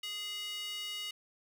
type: tone with high-pass filter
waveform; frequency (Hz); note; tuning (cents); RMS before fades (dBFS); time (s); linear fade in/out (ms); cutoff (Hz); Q
square; 415.3; G#4; 0; -40; 0.03-1.11; 5; 2800; 4
effects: none